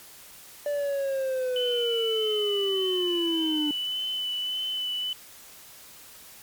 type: linear sweep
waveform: triangle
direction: down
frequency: 586 to 293.7 Hz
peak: -23 dBFS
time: 0.66-3.71 s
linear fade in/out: 2 ms
type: tone with vibrato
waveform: sine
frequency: 3007 Hz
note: F#7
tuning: 27 cents sharp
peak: -27 dBFS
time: 1.56-5.13 s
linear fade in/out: 2 ms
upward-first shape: sine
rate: 1.7 Hz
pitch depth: 19 cents each way
effects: white hiss -48 dBFS RMS until 6.42 s + MP3 96 kbps